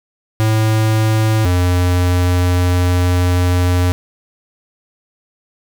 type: tone pair in turn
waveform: square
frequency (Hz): 109.6 / 89.36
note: A2 / F2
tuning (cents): -6 / +40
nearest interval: major third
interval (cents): 354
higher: first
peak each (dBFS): -12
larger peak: neither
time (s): 0.4-1.45 / 1.45-3.92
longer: second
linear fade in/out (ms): 0
effects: none